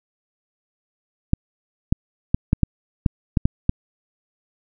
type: clicks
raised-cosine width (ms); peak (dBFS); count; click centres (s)
5; -3; 9; 1.334 / 1.925 / 2.345 / 2.531 / 2.633 / 3.062 / 3.372 / 3.455 / 3.694
effects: none